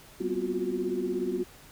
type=tone cluster; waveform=sine; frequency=192.5 / 242.5 / 258.4 / 351.4 / 367.9 Hz; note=G3 / B3 / C4 / F4 / F#4; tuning=-31 / -31 / -21 / +11 / -10 cents; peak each=-37 / -37 / -37 / -32 / -31 dBFS; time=0.2-1.44 s; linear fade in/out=10 ms; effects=pink hiss -52 dBFS RMS until 1.71 s